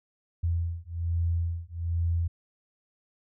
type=beating tone pair; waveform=sine; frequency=84 / 85.2 Hz; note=E2 / F2; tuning=+33 / -42 cents; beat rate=1.2 Hz; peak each=-29 dBFS; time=0.43-2.28 s; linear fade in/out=10 ms; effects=none